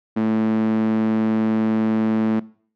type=tone with high-pass filter; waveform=sawtooth; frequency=110 Hz; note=A2; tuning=in tune; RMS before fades=-20 dBFS; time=0.16-2.4 s; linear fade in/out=10 ms; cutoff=240 Hz; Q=4.4; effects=noise-tail reverb RT60 0.5 s tail -21 dB re dry + low-pass 2000 Hz 12 dB/octave